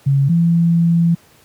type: tone pair in turn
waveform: sine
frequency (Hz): 138.2 / 168.67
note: C#3 / E3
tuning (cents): -5 / +40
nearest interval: minor third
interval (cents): 345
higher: second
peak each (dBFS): -10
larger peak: neither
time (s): 0.06-0.29 / 0.29-1.15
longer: second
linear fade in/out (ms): 10
effects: pink hiss -50 dBFS RMS until 1.44 s + high-pass 80 Hz 12 dB/octave